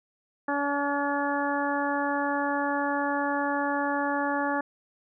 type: harmonic tone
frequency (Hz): 284.9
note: C#4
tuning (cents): +48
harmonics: 1 / 2 / 3 / 4 / 5 / 6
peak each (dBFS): -30 / -32 / -30 / -34 / -35 / -33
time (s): 0.48-4.61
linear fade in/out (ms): 5
effects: none